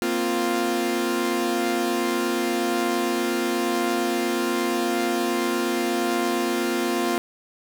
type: chord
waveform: sawtooth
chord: Bb suspended second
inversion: none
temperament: equal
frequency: 233.1 / 261.6 / 349.2 Hz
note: Bb3 / C4 / F4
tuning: 0 / 0 / 0 cents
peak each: -24 / -24 / -20 dBFS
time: 0.02-7.18 s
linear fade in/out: 0 ms
effects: none